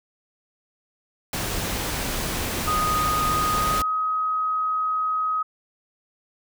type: noise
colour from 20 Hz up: pink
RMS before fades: -27 dBFS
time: 1.33-3.82 s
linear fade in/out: 2 ms
type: tone with pitch glide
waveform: sine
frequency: 1242 to 1263.7 Hz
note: D#6 to D#6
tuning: -3 to +26 cents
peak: -21 dBFS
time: 2.67-5.43 s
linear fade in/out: 10 ms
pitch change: +29 cents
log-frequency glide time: 3.59-3.89 s
effects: none